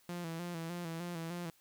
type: tone with vibrato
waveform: sawtooth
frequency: 169.6 Hz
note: E3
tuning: 50 cents sharp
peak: -35 dBFS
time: 0.09-1.5 s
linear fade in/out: 2 ms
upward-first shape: square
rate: 3.3 Hz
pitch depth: 53 cents each way
effects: white hiss -68 dBFS RMS until 1.6 s